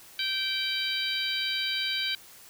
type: harmonic tone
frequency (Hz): 777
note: G5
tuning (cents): -16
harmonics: 2 / 3 / 4 / 5 / 6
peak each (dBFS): -36 / -34 / -32 / -32 / -35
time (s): 0.19-2.15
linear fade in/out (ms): 2
effects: white hiss -51 dBFS RMS until 2.49 s